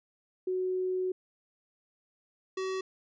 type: tone pair in turn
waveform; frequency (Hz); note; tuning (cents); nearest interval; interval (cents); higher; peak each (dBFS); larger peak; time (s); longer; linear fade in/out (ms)
sine / square; 370 / 378.4; F#4 / F#4; 0 / +39; unison; 39; second; -28 / -32; first; 0.47-1.12 / 2.57-2.81; first; 5
effects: resampled to 16000 Hz